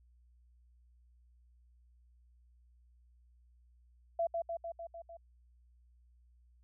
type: tone with echo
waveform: sine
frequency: 673 Hz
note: E5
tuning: 36 cents sharp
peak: -29 dBFS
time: 4.19-4.27 s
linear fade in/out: 5 ms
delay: 150 ms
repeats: 6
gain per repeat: -3 dB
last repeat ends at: 5.17 s
effects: added 60 Hz sine -62 dBFS peak until 6.63 s